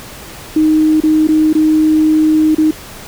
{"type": "tone with dropouts", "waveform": "sine", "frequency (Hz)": 311.1, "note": "D#4", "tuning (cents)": 0, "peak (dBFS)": -7, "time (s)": [0.56, 2.71], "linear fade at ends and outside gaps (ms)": 5, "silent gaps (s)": [[1.004, 1.035], [1.273, 1.287], [1.53, 1.55], [2.549, 2.581]], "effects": ["pink hiss -32 dBFS RMS until 3.07 s"]}